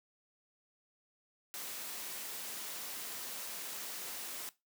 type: high-pass noise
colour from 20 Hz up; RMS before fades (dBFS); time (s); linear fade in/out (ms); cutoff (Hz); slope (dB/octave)
white; -43; 1.54-4.49; 0; 200; 12
effects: noise-tail reverb RT60 0.2 s tail -17 dB re dry